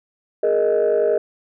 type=chord; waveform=sine; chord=Ab suspended second; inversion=none; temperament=equal; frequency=415.3 / 466.2 / 622.3 Hz; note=Ab4 / Bb4 / Eb5; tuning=0 / 0 / 0 cents; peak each=-18 dBFS; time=0.43-1.18 s; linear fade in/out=5 ms; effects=tanh soft clip ceiling -10 dBFS